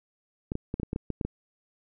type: clicks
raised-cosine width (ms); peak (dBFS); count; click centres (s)
3; -17; 10; 0.519 / 0.554 / 0.741 / 0.799 / 0.832 / 0.931 / 0.961 / 1.103 / 1.212 / 1.25
effects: none